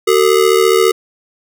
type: ring-modulated tone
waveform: square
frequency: 415.3 Hz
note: G#4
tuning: in tune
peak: -6 dBFS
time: 0.07-0.92 s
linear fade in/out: 10 ms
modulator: 37.3 Hz
effects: none